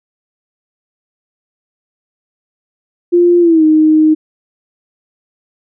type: tone with pitch glide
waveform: sine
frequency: 349.2 to 311.1 Hz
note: F4 to D#4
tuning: 0 to 0 cents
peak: -5 dBFS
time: 3.12-4.15 s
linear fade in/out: 20 ms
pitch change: -200 cents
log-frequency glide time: 3.4-3.64 s
effects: none